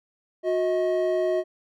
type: tone pair together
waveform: triangle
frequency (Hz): 363.8 / 633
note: F#4 / D#5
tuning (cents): -29 / +30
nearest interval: minor seventh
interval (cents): 959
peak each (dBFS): -22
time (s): 0.43-1.44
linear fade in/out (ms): 50
effects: none